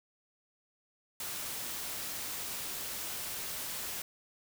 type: noise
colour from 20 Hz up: white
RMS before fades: -39 dBFS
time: 1.2-4.02 s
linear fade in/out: 2 ms
effects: none